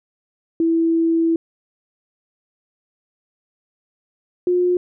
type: tone pair in turn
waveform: sine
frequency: 329.6 / 357.7 Hz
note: E4 / F4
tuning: 0 / +41 cents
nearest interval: minor second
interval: 141 cents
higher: second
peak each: -14 dBFS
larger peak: neither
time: 0.6-1.36 / 4.47-4.77 s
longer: first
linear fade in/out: 2 ms
effects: none